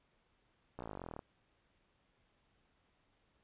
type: slowing click train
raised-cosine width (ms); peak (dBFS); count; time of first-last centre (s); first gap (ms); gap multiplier
1; -30; 20; 0.79-1.192; 16; 1.03
effects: pink hiss -75 dBFS RMS until 3.43 s + resampled to 8000 Hz